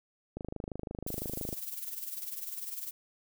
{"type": "click train", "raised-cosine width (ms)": 2, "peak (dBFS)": -24, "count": 31, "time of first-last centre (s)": [0.37, 1.528], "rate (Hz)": 25.9}
{"type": "noise with tremolo", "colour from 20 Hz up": "violet", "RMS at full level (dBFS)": -37, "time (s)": [1.07, 2.91], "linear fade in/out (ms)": 2, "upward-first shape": "sine", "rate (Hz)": 20, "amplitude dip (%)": 65}
{"effects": []}